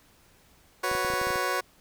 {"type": "chord", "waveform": "15% pulse", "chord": "F# suspended fourth", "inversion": "none", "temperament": "just", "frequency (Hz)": [370, 493.3, 555], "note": ["F#4", "B4", "C#5"], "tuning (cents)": [0, -2, 2], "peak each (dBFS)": -25, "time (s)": [0.83, 1.61], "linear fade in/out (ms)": 10}
{"type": "clicks", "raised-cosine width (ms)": 3, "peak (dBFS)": -26, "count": 9, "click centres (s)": [0.915, 0.951, 1.048, 1.102, 1.137, 1.215, 1.27, 1.305, 1.358]}
{"effects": ["pink hiss -60 dBFS RMS until 1.8 s"]}